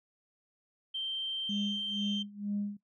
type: tone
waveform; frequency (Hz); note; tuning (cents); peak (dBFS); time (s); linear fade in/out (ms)
sine; 3136; G7; 0; -32; 0.94-2.23; 10
type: tone with tremolo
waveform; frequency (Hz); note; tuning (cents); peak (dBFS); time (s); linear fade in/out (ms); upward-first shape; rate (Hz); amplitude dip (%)
sine; 204.4; G#3; -27; -29; 1.49-2.77; 5; sine; 2.1; 90
effects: noise-tail reverb RT60 0.1 s tail -17 dB re dry + tanh soft clip ceiling -25 dBFS